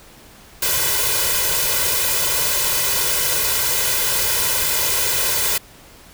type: noise with comb filter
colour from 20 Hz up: white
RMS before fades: -19 dBFS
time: 0.62-5.58 s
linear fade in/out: 5 ms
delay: 2 ms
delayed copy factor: +0.9
effects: pink hiss -45 dBFS RMS until 6.13 s